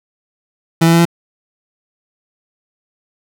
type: tone with pitch steps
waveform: 30% pulse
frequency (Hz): 164.7 / 166.42 / 168.16 / 169.92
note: E3 / E3 / E3 / F3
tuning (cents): -1 / +17 / +35 / -47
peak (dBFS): -5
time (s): 0.81-1.054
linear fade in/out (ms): 10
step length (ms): 61
effects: none